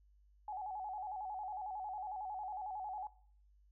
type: tone with vibrato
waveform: sine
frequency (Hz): 796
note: G5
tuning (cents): +26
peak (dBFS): -40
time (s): 0.48-3.07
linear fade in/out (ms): 2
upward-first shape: square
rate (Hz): 11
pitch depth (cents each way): 100
effects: noise-tail reverb RT60 0.5 s tail -17 dB re dry + added 50 Hz sine -64 dBFS peak until 3.71 s